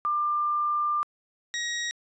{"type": "tone pair in turn", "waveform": ["sine", "20% pulse"], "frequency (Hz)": [1193, 1893.8], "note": ["D6", "A#6"], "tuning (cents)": [27, 27], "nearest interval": "minor sixth", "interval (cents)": 800, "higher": "second", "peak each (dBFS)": -23, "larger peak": "neither", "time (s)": [[0.05, 1.03], [1.54, 1.91]], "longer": "first", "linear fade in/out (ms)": 0, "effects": ["resampled to 22050 Hz"]}